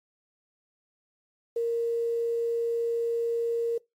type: tone with quantisation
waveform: sine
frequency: 465.4 Hz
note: A#4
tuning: 3 cents flat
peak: -24 dBFS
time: 1.56-3.78 s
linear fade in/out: 5 ms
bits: 9
effects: noise-tail reverb RT60 0.2 s tail -23 dB re dry + MP3 64 kbps